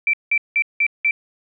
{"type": "tone bursts", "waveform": "sine", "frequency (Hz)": 2337, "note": "D7", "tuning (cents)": -9, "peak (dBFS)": -14, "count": 5, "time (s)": [0.07, 1.11], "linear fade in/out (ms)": 2, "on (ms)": 64, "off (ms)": 180, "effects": []}